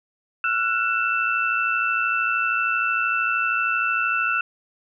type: tone cluster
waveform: sine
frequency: 1352 / 1465 / 2662 Hz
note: E6 / F#6 / E7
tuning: +43 / -18 / +16 cents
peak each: -24 dBFS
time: 0.44-4.41 s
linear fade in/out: 2 ms
effects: none